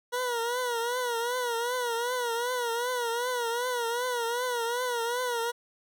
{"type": "tone with vibrato", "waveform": "20% pulse", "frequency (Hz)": 481.9, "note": "B4", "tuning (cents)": -43, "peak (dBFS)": -23, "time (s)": [0.12, 5.52], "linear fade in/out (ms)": 20, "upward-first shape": "triangle", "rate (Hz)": 2.6, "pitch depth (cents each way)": 97, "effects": []}